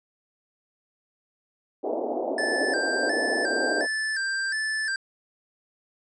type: band-pass noise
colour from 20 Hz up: white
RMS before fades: -28 dBFS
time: 1.83-3.87 s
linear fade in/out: 20 ms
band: 260 to 740 Hz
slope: 48 dB/octave
type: tone with vibrato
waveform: square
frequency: 1661.2 Hz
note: G#6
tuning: in tune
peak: -26 dBFS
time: 2.38-4.96 s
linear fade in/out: 2 ms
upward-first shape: square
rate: 1.4 Hz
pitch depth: 88 cents each way
effects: resampled to 22050 Hz